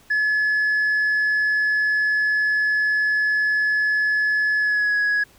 sine tone with pitch glide, 1709 to 1672.9 Hz, G#6 to G#6, +49 to +12 cents, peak -15 dBFS, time 0.1-5.24 s, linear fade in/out 10 ms, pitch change -37 cents, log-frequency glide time 4.58-4.97 s, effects tanh soft clip ceiling -16 dBFS + pink hiss -53 dBFS RMS until 5.38 s

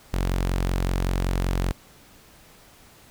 sawtooth tone, 45.27 Hz, F#1, 37 cents flat, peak -18 dBFS, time 0.13-1.72 s, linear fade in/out 10 ms, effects pink hiss -52 dBFS RMS until 3.1 s

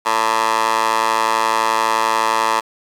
15% pulse tone with high-pass filter, 111.5 Hz, A2, 23 cents sharp, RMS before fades -17 dBFS, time 0.05-2.61 s, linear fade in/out 20 ms, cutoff 840 Hz, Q 4, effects low-pass 10000 Hz 12 dB/octave + 7-bit

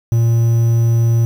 triangle tone with quantisation, 115.9 Hz, A#2, 10 cents flat, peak -8 dBFS, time 0.12-1.25 s, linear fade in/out 0 ms, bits 6, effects none

